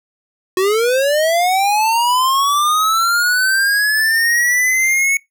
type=linear sweep; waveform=square; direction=up; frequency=363.3 to 2217 Hz; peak=-13 dBFS; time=0.57-5.17 s; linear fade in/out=2 ms; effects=noise-tail reverb RT60 0.2 s tail -24 dB re dry